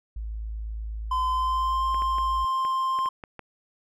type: tone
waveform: sine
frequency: 54.2 Hz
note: A1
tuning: 25 cents flat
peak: -30 dBFS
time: 0.16-2.45 s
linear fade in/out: 5 ms
type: tone with pitch glide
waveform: triangle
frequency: 1025 to 1051.4 Hz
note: C6 to C6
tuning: -36 to +8 cents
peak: -21 dBFS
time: 1.11-3.09 s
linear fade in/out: 5 ms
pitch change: +44 cents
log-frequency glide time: 1.3-1.82 s
type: clicks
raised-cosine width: 0.5 ms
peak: -24 dBFS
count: 8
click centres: 1.945 / 2.021 / 2.184 / 2.65 / 2.989 / 3.059 / 3.238 / 3.393 s
effects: none